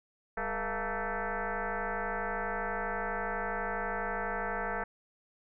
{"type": "tone with frequency modulation", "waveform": "sine", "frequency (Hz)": 421.9, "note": "G#4", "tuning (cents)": 27, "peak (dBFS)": -31, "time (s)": [0.37, 4.84], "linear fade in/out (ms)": 5, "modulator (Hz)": 224, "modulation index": 6.3, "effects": []}